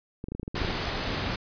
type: clicks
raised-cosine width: 3 ms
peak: -21 dBFS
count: 12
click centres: 0.241 / 0.285 / 0.32 / 0.35 / 0.397 / 0.431 / 0.479 / 0.545 / 0.579 / 0.617 / 0.648 / 0.689 s
type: noise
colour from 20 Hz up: pink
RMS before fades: -30 dBFS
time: 0.55-1.36 s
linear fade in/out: 5 ms
effects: resampled to 11025 Hz